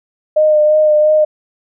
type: tone with vibrato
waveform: sine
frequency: 610 Hz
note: D#5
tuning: 34 cents flat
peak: -7 dBFS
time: 0.36-1.25 s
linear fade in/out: 10 ms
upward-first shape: sine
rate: 2.9 Hz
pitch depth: 20 cents each way
effects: none